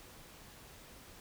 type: silence
effects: pink hiss -55 dBFS RMS until 1.2 s